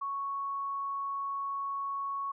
sine tone, 1108.7 Hz, C#6, in tune, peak -32 dBFS, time 0.01-2.32 s, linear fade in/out 10 ms, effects none

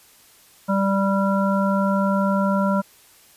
harmonic tone, 196 Hz, G3, in tune, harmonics 1 / 3 / 5 / 7, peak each -19 / -24 / -26 / -27 dBFS, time 0.68-2.82 s, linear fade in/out 20 ms, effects white hiss -52 dBFS RMS until 3.36 s + resampled to 32000 Hz

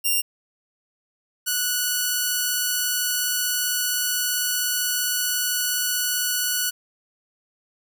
5% pulse tone pair in turn, 2784 / 1474.8 Hz, F7 / F#6, -6 / -6 cents, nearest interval major seventh, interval 1100 cents, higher first, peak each -10 dBFS, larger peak neither, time 0.04-0.22 / 1.46-6.71 s, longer second, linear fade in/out 20 ms, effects none

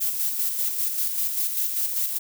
violet noise with tremolo, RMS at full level -24 dBFS, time 0-2.19 s, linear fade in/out 20 ms, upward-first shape square, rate 5.1 Hz, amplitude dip 40%, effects none

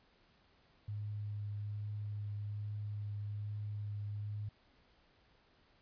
sine tone with vibrato, 103.83 Hz, G#2, in tune, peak -38 dBFS, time 0.88-4.49 s, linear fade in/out 5 ms, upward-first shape triangle, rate 1.2 Hz, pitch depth 13 cents each way, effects pink hiss -69 dBFS RMS until 5.81 s + resampled to 11025 Hz

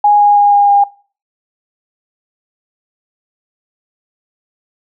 sine tone with pitch steps, 827 / 822.2 / 817.5 / 812.8 / 808.1 Hz, G#5 / G#5 / G#5 / G#5 / G#5, -8 / -18 / -28 / -38 / -48 cents, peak -5 dBFS, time 0.04-0.84 s, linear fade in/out 5 ms, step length 160 ms, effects noise-tail reverb RT60 0.4 s tail -22 dB re dry

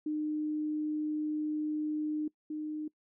sine tone pair in turn, 304.4 / 305.7 Hz, D#4 / D#4, -38 / -30 cents, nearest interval unison, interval 8 cents, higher second, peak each -30 / -34 dBFS, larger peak first, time 0.06-2.28 / 2.5-2.88 s, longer first, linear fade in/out 5 ms, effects noise-tail reverb RT60 0.1 s tail -22 dB re dry

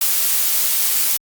blue noise, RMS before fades -17 dBFS, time 0.01-1.17 s, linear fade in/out 5 ms, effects Opus 48 kbps

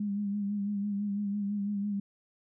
sine tone with vibrato, 203.2 Hz, G#3, 38 cents flat, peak -29 dBFS, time 0-2 s, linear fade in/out 5 ms, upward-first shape sine, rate 6 Hz, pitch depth 40 cents each way, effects none

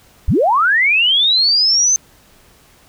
sine linear sweep, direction up, 33.81 to 6272 Hz, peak -10 dBFS, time 0.28-1.96 s, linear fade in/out 0 ms, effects pink hiss -49 dBFS RMS until 2.88 s

